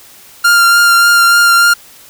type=tone with vibrato; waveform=45% pulse; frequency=1395 Hz; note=F6; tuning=2 cents flat; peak=-5 dBFS; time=0.44-1.74 s; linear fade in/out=10 ms; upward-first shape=triangle; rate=3.4 Hz; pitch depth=17 cents each way; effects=white hiss -39 dBFS RMS until 2.09 s